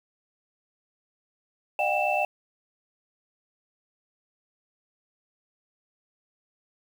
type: tone cluster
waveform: sine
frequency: 604 / 727 / 795 / 2661 Hz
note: D5 / F#5 / G5 / E7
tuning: +48 / -31 / +24 / +16 cents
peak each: -28 dBFS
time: 1.79-2.25 s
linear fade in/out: 2 ms
effects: 8-bit